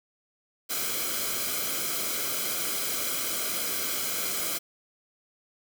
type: noise with comb filter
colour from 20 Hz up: white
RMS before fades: -30 dBFS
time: 0.69-4.59 s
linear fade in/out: 20 ms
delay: 1.1 ms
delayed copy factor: -0.7
effects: none